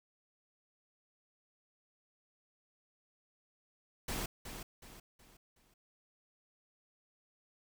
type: noise with echo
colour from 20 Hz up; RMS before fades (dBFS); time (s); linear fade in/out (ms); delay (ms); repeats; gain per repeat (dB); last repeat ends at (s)
pink; -38; 4.08-4.26; 5; 370; 4; -8; 5.74
effects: none

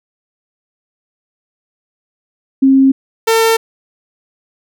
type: tone pair in turn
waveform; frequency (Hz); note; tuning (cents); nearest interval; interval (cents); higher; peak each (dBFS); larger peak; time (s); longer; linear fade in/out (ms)
sine / sawtooth; 268.3 / 451.2; C4 / A4; +44 / +44; major sixth; 900; second; -5; neither; 2.62-2.92 / 3.27-3.57; neither; 10
effects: none

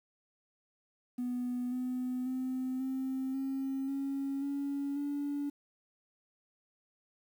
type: tone with pitch steps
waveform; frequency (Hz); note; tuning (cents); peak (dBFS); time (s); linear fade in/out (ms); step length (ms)
triangle; 246.9 / 252.2 / 257.7 / 263.2 / 268.9 / 274.7 / 280.7 / 286.7; B3 / B3 / C4 / C4 / C4 / C#4 / C#4 / D4; 0 / +36 / -26 / +10 / +47 / -16 / +22 / -42; -29; 1.18-5.5; 10; 540
effects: tanh soft clip ceiling -29 dBFS + 10-bit

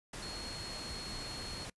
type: tone in noise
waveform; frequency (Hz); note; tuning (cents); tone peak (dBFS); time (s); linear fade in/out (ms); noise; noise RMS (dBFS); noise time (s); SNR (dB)
sine; 4300; C8; +47; -44; 0.22-1.65; 5; pink; -44; 0.13-1.7; -3
effects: noise-tail reverb RT60 0.1 s tail -25 dB re dry + resampled to 24000 Hz

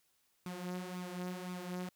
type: tone with flanger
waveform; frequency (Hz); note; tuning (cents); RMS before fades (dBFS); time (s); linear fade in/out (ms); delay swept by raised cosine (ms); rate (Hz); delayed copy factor
sawtooth; 180.6; F#3; -42; -42; 0.46-1.89; 2; 0.82 to 5.72; 1.9; +0.6
effects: white hiss -75 dBFS RMS until 1.95 s

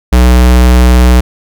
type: tone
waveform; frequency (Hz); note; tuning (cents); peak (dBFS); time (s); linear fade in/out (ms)
square; 61.8; B1; +2; -3; 0.12-1.21; 10
effects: none

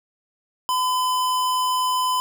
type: tone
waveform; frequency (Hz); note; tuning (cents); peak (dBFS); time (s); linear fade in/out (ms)
square; 1012; B5; +42; -20; 0.69-2.2; 0
effects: none

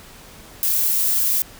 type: noise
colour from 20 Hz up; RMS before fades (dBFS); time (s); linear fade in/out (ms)
violet; -19; 0.63-1.42; 0
effects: pink hiss -43 dBFS RMS until 1.59 s

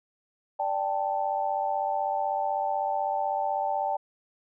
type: chord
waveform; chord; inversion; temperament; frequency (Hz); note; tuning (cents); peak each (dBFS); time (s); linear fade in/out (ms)
sine; D suspended fourth; none; equal; 587.3 / 784 / 880; D5 / G5 / A5; 0 / 0 / 0; -32 / -28 / -30; 0.59-3.97; 10
effects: none

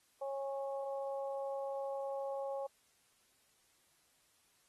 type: harmonic tone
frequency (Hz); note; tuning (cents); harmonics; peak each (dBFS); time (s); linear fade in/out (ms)
274.2; C#4; -19; 2 / 3 / 4; -38 / -44 / -52; 0.21-2.67; 10
effects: white hiss -72 dBFS RMS until 4.68 s + AAC 32 kbps

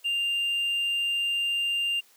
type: tone with hard clipping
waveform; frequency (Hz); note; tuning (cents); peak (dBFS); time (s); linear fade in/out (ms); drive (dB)
sine; 2794; F7; 0; -25; 0.04-2.01; 20; 2
effects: white hiss -59 dBFS RMS until 2.16 s + high-pass 300 Hz 12 dB/octave

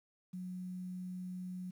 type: tone with quantisation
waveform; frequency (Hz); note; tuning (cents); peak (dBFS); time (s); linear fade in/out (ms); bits
sine; 182.5; F#3; -24; -40; 0.33-1.71; 10; 11
effects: none

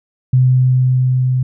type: tone with level ramp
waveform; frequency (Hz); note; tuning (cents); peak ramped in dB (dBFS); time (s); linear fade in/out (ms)
sine; 128; C3; -38; -7 to -12; 0.33-1.43; 5
effects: none

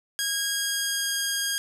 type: tone with pitch glide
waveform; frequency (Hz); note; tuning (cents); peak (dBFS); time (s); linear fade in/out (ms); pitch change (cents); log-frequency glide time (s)
10% pulse; 1636 to 1624.7; G#6 to G#6; -26 to -38; -16; 0.19-1.58; 0; -12; 0.5-1.17
effects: none

